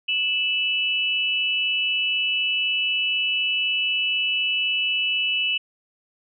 sine tone pair together, 2629 / 2953 Hz, E7 / F#7, -5 / -4 cents, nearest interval major second, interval 201 cents, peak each -23 / -23 dBFS, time 0.08-5.58 s, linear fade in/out 10 ms, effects none

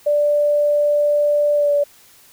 sine tone with pitch glide, 587.3 to 577.5 Hz, D5 to D5, 0 to -29 cents, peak -13 dBFS, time 0.06-1.84 s, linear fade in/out 10 ms, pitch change -29 cents, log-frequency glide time 1.55-1.73 s, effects white hiss -49 dBFS RMS until 2.32 s

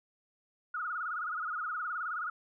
sine tone with vibrato, 1342 Hz, E6, 31 cents sharp, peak -33 dBFS, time 0.74-2.3 s, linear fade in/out 5 ms, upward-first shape sine, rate 19 Hz, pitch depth 150 cents each way, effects none

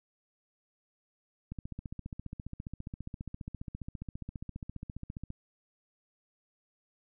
click train, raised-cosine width 5 ms, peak -27 dBFS, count 57, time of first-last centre 1.52-5.304 s, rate 14.8 Hz, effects none

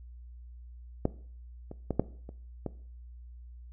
clicks, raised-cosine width 2 ms, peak -12 / -27 / -16 / -10 / -30 / -19 dBFS, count 6, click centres 1.054 / 1.714 / 1.907 / 1.996 / 2.291 / 2.663 s, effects noise-tail reverb RT60 0.5 s tail -18 dB re dry + added 60 Hz sine -45 dBFS peak until 3.72 s

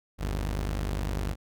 sawtooth tone pair together, 49.87 / 79.1 Hz, G1 / D#2, +30 / +29 cents, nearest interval minor sixth, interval 799 cents, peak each -25 / -32 dBFS, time 0.18-1.36 s, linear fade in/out 50 ms, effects none

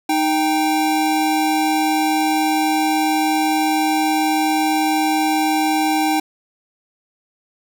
square tone pair together, 310.6 / 786.3 Hz, D#4 / G5, -3 / +5 cents, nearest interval octave + major third, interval 1608 cents, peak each -19 dBFS, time 0.09-6.2 s, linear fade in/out 5 ms, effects none

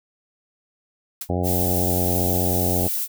blue noise with exponential decay, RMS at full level -24 dBFS, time 1.21-1.3 s, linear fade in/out 5 ms, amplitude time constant 19 ms
harmonic tone, 89.5 Hz, F2, 43 cents sharp, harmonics 1 / 2 / 3 / 4 / 5 / 6 / 7 / 8 / 9, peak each -24 / -27 / -29 / -30 / -31 / -32 / -32 / -33 / -34 dBFS, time 1.29-2.88 s, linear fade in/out 10 ms
violet noise, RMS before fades -25 dBFS, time 1.43-3.08 s, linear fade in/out 50 ms
effects none

